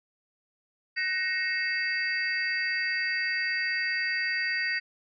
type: tone cluster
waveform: sine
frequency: 1506 / 1876 / 2168 / 2630 / 4671 Hz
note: F#6 / A#6 / C#7 / E7 / D8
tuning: +30 / +11 / -39 / -5 / -10 cents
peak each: -37 / -28 / -34 / -37 / -36 dBFS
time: 0.96-4.8 s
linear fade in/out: 20 ms
effects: none